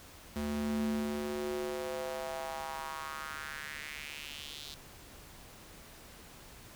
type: tone with high-pass filter sweep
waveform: square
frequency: 73.42 Hz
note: D2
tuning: in tune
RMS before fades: -38 dBFS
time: 0.36-4.74 s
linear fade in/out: 0 ms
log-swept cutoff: 150 to 3900 Hz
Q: 3.2
effects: pink hiss -53 dBFS RMS until 6.75 s